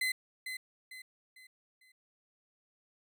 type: tone with echo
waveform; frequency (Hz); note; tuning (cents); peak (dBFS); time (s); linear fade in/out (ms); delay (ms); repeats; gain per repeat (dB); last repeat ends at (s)
35% pulse; 2038; C7; -46; -28; 0.01-0.12; 5; 450; 4; -8; 1.92
effects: none